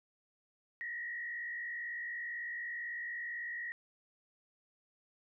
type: tone with frequency modulation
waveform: sine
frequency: 1898 Hz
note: A#6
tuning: 31 cents sharp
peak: -38 dBFS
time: 0.81-3.72 s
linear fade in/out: 0 ms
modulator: 58 Hz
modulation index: 1
effects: none